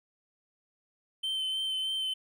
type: tone with vibrato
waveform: triangle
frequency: 3088 Hz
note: G7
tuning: 27 cents flat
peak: -28 dBFS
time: 1.23-2.14 s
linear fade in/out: 10 ms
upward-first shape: sine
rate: 3.2 Hz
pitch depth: 17 cents each way
effects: none